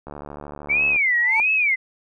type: click train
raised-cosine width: 1 ms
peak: -21 dBFS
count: 66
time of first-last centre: 0.07-0.96 s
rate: 73 Hz
type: tone with vibrato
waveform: sine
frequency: 2217 Hz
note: C#7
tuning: in tune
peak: -16 dBFS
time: 0.69-1.76 s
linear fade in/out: 20 ms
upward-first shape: sine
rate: 1.5 Hz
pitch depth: 270 cents each way
type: tone with exponential growth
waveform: triangle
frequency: 888 Hz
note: A5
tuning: 16 cents sharp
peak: -17 dBFS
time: 1.11-1.4 s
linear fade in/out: 0 ms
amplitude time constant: 61 ms
effects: none